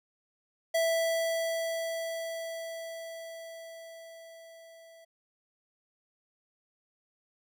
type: tone with level ramp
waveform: square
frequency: 659.3 Hz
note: E5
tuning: in tune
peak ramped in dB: -25 to -53 dBFS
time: 0.74-5.05 s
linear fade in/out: 10 ms
effects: none